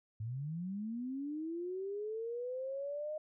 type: linear sweep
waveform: sine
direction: up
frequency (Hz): 103.7 to 620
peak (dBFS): -37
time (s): 0.2-3.18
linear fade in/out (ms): 5
effects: none